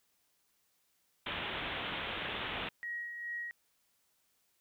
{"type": "low-pass noise", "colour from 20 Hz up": "white", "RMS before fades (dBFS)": -39, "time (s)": [1.26, 2.69], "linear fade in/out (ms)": 5, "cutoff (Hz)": 3600, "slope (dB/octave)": 96}
{"type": "tone with tremolo", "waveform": "sine", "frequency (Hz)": 1897, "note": "A#6", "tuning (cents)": 30, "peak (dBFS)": -36, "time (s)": [2.83, 3.51], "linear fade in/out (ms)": 0, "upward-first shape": "sine", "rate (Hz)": 2.4, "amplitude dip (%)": 45}
{"effects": ["white hiss -75 dBFS RMS until 4.6 s"]}